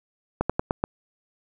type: slowing click train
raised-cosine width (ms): 1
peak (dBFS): -8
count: 5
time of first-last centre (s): 0.41-0.839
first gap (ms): 86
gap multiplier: 1.15
effects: none